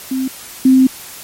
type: tone pair in turn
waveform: sine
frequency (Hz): 262 / 260.9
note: C4 / C4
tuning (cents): +2 / -5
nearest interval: unison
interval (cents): 7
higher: first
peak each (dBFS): -15 / -5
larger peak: second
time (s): 0.11-0.28 / 0.65-0.87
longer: second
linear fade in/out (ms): 5
effects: white hiss -33 dBFS RMS until 1.23 s + MP3 64 kbps